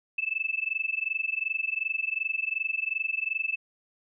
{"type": "tone with amplitude modulation", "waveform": "sine", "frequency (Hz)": 2626, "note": "E7", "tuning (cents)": -7, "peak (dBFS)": -23, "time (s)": [0.18, 3.56], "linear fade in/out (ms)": 5, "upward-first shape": "sine", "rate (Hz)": 22.7, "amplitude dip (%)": 95, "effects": []}